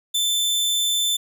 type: tone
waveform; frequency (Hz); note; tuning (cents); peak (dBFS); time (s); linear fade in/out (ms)
sawtooth; 3536; A7; +8; -16; 0.14-1.17; 10
effects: none